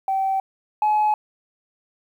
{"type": "tone pair in turn", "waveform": "sine", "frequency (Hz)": [772, 849.2], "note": ["G5", "G#5"], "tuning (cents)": [-27, 38], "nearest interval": "major second", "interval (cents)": 165, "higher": "second", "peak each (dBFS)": [-18, -14], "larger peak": "second", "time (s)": [[0.08, 0.4], [0.82, 1.14]], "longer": "neither", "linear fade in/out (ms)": 2, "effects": ["tanh soft clip ceiling -14 dBFS", "9-bit"]}